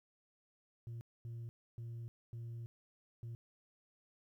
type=tone bursts at uneven times; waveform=sine; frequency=116.54 Hz; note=A#2; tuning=in tune; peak=-40 dBFS; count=5; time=0.87-1.01 / 1.25-1.49 / 1.78-2.08 / 2.33-2.66 / 3.23-3.35 s; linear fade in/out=0 ms; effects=tanh soft clip ceiling -42 dBFS + 13-bit